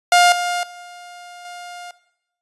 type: tone with level steps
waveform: sawtooth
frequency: 707 Hz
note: F5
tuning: 21 cents sharp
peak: -6 / -16 / -33 / -29 dBFS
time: 0.12-1.91 s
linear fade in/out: 2 ms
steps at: 0.32 / 0.63 / 1.45 s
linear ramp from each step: 2 ms
effects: noise-tail reverb RT60 0.8 s tail -17 dB re dry + resampled to 24000 Hz